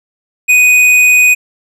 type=tone with hard clipping; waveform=sine; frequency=2489 Hz; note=D#7; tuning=in tune; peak=-6 dBFS; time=0.48-1.35 s; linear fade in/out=20 ms; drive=9 dB; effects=none